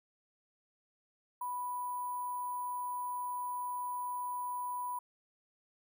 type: tone with sample-and-hold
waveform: sine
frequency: 987.8 Hz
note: B5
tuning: in tune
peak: -35 dBFS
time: 1.41-4.99 s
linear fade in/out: 5 ms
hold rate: 11025 Hz
effects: none